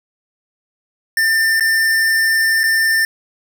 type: tone with dropouts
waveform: square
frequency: 1794 Hz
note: A6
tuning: 33 cents sharp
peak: -13 dBFS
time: 1.17-3.05 s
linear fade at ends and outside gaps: 2 ms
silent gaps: 1.598-1.607 / 2.634-2.638 s
effects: none